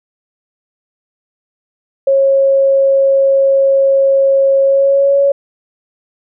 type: tone with pitch glide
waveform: sine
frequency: 545 to 558.4 Hz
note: C#5 to C#5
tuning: -29 to +13 cents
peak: -7 dBFS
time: 2.07-5.32 s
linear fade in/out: 5 ms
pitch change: +42 cents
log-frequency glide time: 4.62-5.18 s
effects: none